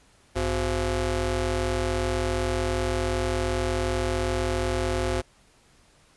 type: ring-modulated tone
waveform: 20% pulse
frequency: 155.56 Hz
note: D#3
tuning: in tune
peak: -16 dBFS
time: 0.35-5.22 s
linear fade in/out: 20 ms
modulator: 212 Hz
effects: pink hiss -59 dBFS RMS until 6.16 s + resampled to 24000 Hz